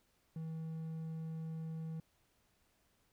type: tone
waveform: triangle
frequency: 160.9 Hz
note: E3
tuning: 42 cents flat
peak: -38 dBFS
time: 0.36-2 s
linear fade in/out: 2 ms
effects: pink hiss -75 dBFS RMS until 3.12 s